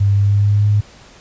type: tone with pitch glide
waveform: sine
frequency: 100 to 103.77 Hz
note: G2 to G#2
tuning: +35 to -1 cents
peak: -10 dBFS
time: 0-0.81 s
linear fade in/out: 10 ms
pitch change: +64 cents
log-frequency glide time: 0.12-0.68 s
effects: pink hiss -43 dBFS RMS until 1.2 s + resampled to 16000 Hz